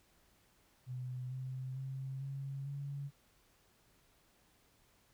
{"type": "tone with pitch steps", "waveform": "sine", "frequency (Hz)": [126.4, 129.88, 133.45, 137.13, 140.9], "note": ["B2", "C3", "C3", "C#3", "C#3"], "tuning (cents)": [41, -12, 35, -18, 29], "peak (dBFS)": -39, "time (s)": [0.86, 3.11], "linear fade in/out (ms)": 50, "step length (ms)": 450, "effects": ["pink hiss -70 dBFS RMS until 5.13 s"]}